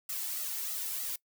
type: noise with flanger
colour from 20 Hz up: blue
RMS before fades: -36 dBFS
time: 0.09-1.16 s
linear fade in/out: 5 ms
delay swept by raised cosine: 1.5 to 2.32 ms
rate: 3.2 Hz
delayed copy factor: +0.7
effects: noise-tail reverb RT60 0.1 s tail -22 dB re dry